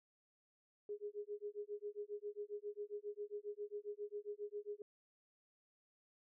sine tone with tremolo, 413.9 Hz, G#4, 6 cents flat, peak -40 dBFS, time 0.89-4.82 s, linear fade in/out 2 ms, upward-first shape sine, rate 7.4 Hz, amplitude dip 100%, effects none

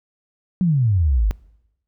sine exponential sweep, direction down, 191.1 to 46.62 Hz, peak -14 dBFS, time 0.61-1.31 s, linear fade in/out 0 ms, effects noise-tail reverb RT60 0.9 s tail -24 dB re dry

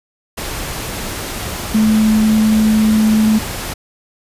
sine tone in noise, 217.1 Hz, A3, 23 cents flat, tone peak -9 dBFS, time 1.74-3.39 s, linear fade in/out 10 ms, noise pink, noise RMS -24 dBFS, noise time 0.37-3.74 s, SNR +12 dB, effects resampled to 32000 Hz

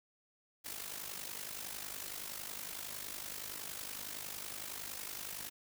white noise with amplitude modulation, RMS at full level -41 dBFS, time 0.64-5.5 s, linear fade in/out 20 ms, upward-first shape sine, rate 50.8 Hz, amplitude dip 70%, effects none

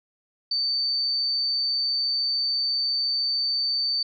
sine tone, 4567 Hz, D8, 49 cents flat, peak -22 dBFS, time 0.51-4.03 s, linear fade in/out 5 ms, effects none

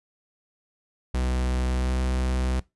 45% pulse tone with pitch glide, 63 to 63.62 Hz, B1 to C2, +35 to -48 cents, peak -23 dBFS, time 1.14-2.6 s, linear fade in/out 5 ms, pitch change +17 cents, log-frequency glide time 1.78-1.9 s, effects noise-tail reverb RT60 0.2 s tail -20 dB re dry + resampled to 24000 Hz

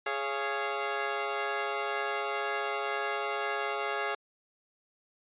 15% pulse chord, Db major, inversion second, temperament equal with one note detuned, 415.3 / 554.4 / 690.4 Hz, Ab4 / Db5 / F5, 0 / 0 / -20 cents, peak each -27 / -30 / -29 dBFS, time 0.06-4.15 s, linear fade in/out 5 ms, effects resampled to 8000 Hz

